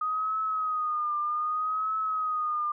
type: tone with vibrato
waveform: sine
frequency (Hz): 1244.5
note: D#6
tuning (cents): 0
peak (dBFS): -26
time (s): 0.01-2.72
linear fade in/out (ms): 5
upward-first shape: triangle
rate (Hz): 0.64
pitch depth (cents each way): 74
effects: none